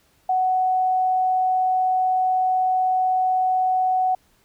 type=tone; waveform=sine; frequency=744 Hz; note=F#5; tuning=9 cents sharp; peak=-17 dBFS; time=0.29-4.15 s; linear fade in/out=5 ms; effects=pink hiss -61 dBFS RMS until 4.44 s